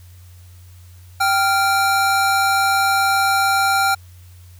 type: tone pair together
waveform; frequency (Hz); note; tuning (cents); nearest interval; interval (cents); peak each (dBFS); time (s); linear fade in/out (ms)
square; 781.6 / 1391; G5 / F6; -5 / -7; minor seventh; 998; -18; 1.2-3.95; 10
effects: added 89 Hz sine -40 dBFS peak until 4.59 s + white hiss -53 dBFS RMS until 4.59 s